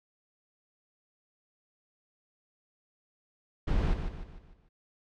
brown noise with echo, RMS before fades -27 dBFS, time 3.67-3.94 s, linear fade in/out 10 ms, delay 150 ms, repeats 5, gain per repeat -7 dB, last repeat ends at 4.69 s, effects low-pass 4000 Hz 12 dB/octave + MP3 96 kbps

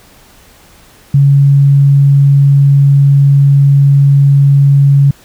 sine tone, 140 Hz, C#3, 18 cents sharp, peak -3 dBFS, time 1.14-5.11 s, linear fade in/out 5 ms, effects pink hiss -42 dBFS RMS until 5.24 s

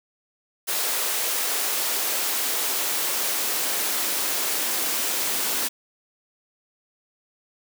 white noise with high-pass filter sweep, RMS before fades -25 dBFS, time 0.67-5.69 s, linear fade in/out 20 ms, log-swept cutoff 450 to 260 Hz, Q 1.1, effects none

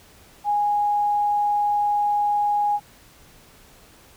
sine tone, 826 Hz, G#5, 10 cents flat, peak -18 dBFS, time 0.44-2.8 s, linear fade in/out 50 ms, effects pink hiss -51 dBFS RMS until 4.16 s

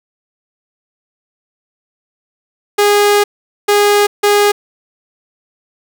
sawtooth tone bursts at uneven times, 411.1 Hz, G#4, 18 cents flat, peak -4 dBFS, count 3, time 2.78-3.24 / 3.68-4.07 / 4.23-4.52 s, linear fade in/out 10 ms, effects none

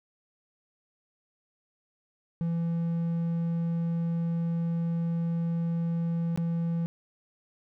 triangle tone with dropouts, 167.8 Hz, E3, 31 cents sharp, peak -24 dBFS, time 2.41-6.86 s, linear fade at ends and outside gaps 0 ms, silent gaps 6.36-6.375 s, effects none

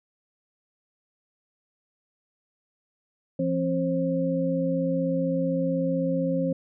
sine tone cluster, 171 / 266.8 / 532 Hz, F3 / C4 / C5, -36 / +34 / +29 cents, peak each -27 dBFS, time 3.39-6.53 s, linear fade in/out 5 ms, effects none

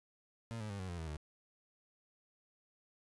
30% pulse tone with pitch steps, 114.7 / 107.02 / 99.85 / 93.17 / 86.93 / 81.11 / 75.67 Hz, A#2 / A2 / G2 / F#2 / F2 / E2 / D#2, -28 / -48 / +32 / +13 / -7 / -27 / -48 cents, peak -38 dBFS, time 0.51-1.168 s, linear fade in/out 0 ms, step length 94 ms, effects resampled to 24000 Hz

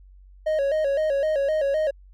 triangle tone with vibrato, 587.3 Hz, D5, in tune, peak -18 dBFS, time 0.46-1.91 s, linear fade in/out 10 ms, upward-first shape square, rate 3.9 Hz, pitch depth 100 cents each way, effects added 47 Hz sine -46 dBFS peak until 2.13 s

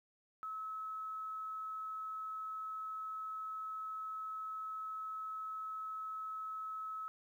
sine tone, 1293 Hz, E6, 34 cents flat, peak -40 dBFS, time 0.43-7.08 s, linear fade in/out 0 ms, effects 12-bit

